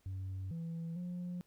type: tone with pitch steps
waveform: sine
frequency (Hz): 94.9 / 166 / 177.6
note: F#2 / E3 / F3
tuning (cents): +44 / +12 / +29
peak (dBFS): -36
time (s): 0.06-1.41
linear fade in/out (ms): 0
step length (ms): 450
effects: tanh soft clip ceiling -37 dBFS + pink hiss -73 dBFS RMS until 1.46 s